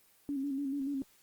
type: tone with vibrato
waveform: sine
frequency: 277.2 Hz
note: C#4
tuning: in tune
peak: -32 dBFS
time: 0.29-1.02 s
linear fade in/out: 0 ms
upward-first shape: square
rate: 6.9 Hz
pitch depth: 51 cents each way
effects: white hiss -65 dBFS RMS until 1.22 s + Opus 24 kbps